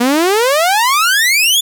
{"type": "exponential sweep", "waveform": "sawtooth", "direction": "up", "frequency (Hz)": [233.3, 3524], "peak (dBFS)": -6, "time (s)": [0, 1.61], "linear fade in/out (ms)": 10, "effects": ["7-bit"]}